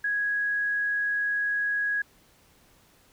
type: tone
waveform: sine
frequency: 1661.2 Hz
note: G#6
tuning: in tune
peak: -24 dBFS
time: 0.04-2.02 s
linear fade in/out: 5 ms
effects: pink hiss -60 dBFS RMS until 3.12 s